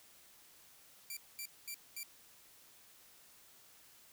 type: tone bursts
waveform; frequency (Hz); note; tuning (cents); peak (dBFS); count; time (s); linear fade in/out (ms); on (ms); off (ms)
5% pulse; 2349; D7; 0; -32; 4; 1.1-2.032; 2; 68; 220
effects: white hiss -62 dBFS RMS until 4.12 s